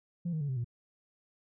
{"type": "tone with pitch steps", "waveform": "sine", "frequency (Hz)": [172.4, 157.18, 143.31, 130.65, 119.12], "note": ["F3", "D#3", "D3", "C3", "A#2"], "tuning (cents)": [-22, 18, -42, -2, 38], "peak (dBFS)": -29, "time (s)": [0.25, 0.645], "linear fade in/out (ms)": 10, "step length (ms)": 79, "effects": ["tanh soft clip ceiling -28 dBFS"]}